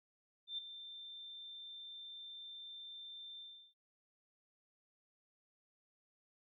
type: tone with ADSR envelope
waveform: sine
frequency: 3572 Hz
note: A7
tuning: 25 cents sharp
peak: -37 dBFS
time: 0.47-3.74 s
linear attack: 110 ms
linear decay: 12 ms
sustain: -11 dB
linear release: 350 ms
effects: none